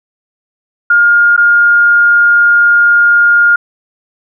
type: tone with dropouts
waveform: sine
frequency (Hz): 1416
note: F6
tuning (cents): +23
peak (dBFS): -4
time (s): 0.9-3.56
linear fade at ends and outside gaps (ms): 5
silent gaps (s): 1.365-1.376
effects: none